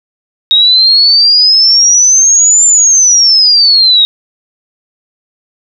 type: exponential two-way sweep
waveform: sine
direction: up then down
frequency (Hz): 3757 to 7250 to 3757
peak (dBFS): -3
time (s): 0.51-4.05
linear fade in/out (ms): 0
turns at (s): 2.66
effects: none